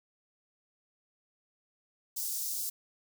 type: high-pass noise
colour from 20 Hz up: white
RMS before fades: -35 dBFS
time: 2.16-2.7 s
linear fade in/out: 10 ms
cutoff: 5100 Hz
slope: 24 dB/octave
effects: none